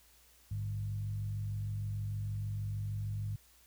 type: tone with frequency modulation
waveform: sine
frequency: 103.8 Hz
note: G#2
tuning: in tune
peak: -34 dBFS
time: 0.51-3.36 s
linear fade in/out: 5 ms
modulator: 46.5 Hz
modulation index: 0.58
effects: added 60 Hz sine -67 dBFS peak until 3.66 s + white hiss -64 dBFS RMS until 3.66 s